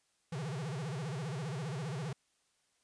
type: tone with vibrato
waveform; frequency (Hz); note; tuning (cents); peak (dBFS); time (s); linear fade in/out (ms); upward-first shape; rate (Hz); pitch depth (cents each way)
square; 146.1; D3; -9; -37; 0.32-2.13; 5; sine; 15; 270
effects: white hiss -75 dBFS RMS until 2.83 s + resampled to 22050 Hz